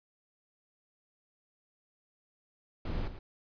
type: noise with echo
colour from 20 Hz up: brown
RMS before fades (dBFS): -34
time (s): 2.85-3.08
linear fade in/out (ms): 5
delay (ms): 110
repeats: 1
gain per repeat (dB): -10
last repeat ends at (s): 3.19
effects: resampled to 11025 Hz